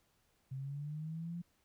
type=linear sweep; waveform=sine; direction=up; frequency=130.81 to 174.61 Hz; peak=-39 dBFS; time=0.51-1.42 s; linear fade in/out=10 ms; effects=pink hiss -75 dBFS RMS until 1.64 s